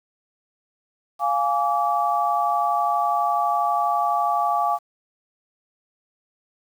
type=chord; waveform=sine; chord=D diminished; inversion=first; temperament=equal with one note detuned; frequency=698.5 / 830.6 / 1153.8 Hz; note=F5 / Ab5 / D6; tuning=0 / 0 / -31 cents; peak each=-23 dBFS; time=1.19-4.79 s; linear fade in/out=50 ms; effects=8-bit